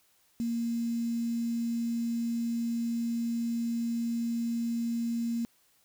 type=tone with quantisation; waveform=sine; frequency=233.1 Hz; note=A#3; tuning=in tune; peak=-28 dBFS; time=0.4-5.45 s; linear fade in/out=0 ms; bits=8; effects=white hiss -67 dBFS RMS until 5.84 s